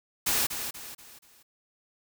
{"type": "noise with echo", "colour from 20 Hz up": "white", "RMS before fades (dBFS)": -26, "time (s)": [0.26, 0.47], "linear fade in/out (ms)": 10, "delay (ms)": 240, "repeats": 4, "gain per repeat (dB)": -8, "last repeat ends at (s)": 1.43, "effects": []}